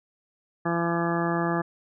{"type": "harmonic tone", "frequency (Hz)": 169.5, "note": "E3", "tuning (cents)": 49, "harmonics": [1, 2, 3, 4, 5, 6, 7, 8, 9, 10], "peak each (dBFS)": [-28, -28, -35, -32, -33, -39, -32, -41, -43, -34], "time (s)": [0.65, 1.62], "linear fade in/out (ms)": 10, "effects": []}